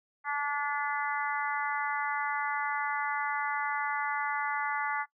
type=harmonic tone; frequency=289 Hz; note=D4; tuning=28 cents flat; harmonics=3 / 4 / 5 / 6 / 7; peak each=-34 / -35 / -36 / -37 / -37 dBFS; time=0.24-5.06 s; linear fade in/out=50 ms; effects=noise-tail reverb RT60 0.1 s tail -19 dB re dry